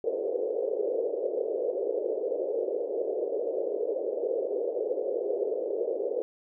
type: band-pass noise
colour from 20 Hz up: pink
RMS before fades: -30 dBFS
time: 0.04-6.22 s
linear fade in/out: 0 ms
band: 410 to 530 Hz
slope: 48 dB/octave
effects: none